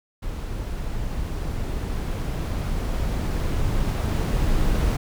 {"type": "noise with level ramp", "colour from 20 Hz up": "brown", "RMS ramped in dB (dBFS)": [-30, -20], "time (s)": [0.22, 4.97], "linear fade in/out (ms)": 10, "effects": []}